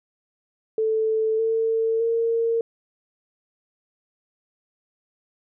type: tone with pitch steps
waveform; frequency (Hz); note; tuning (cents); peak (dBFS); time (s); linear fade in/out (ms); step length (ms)
sine; 440 / 449.5 / 459.2; A4 / A4 / A#4; 0 / +37 / -26; -19; 0.78-2.61; 2; 610
effects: none